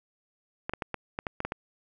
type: clicks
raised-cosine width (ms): 0.5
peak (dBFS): -16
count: 9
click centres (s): 0.695 / 0.736 / 0.822 / 0.943 / 1.189 / 1.268 / 1.404 / 1.45 / 1.521
effects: none

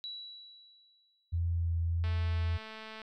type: tone with exponential decay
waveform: sine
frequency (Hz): 3921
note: B7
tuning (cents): -13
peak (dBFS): -37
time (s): 0.04-1.38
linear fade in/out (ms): 0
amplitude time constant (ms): 290
type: tone with vibrato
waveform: sine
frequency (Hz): 84.4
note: E2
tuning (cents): +41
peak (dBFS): -28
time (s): 1.32-2.58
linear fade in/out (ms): 20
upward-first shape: triangle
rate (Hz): 1.6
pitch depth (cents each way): 18
type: click train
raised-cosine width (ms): 0.3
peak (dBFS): -30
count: 215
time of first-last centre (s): 2.04-3.017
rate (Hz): 219
effects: none

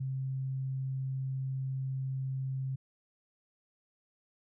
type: tone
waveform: sine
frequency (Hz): 132.8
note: C3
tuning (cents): +26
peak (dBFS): -32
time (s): 0-2.76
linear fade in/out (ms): 10
effects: none

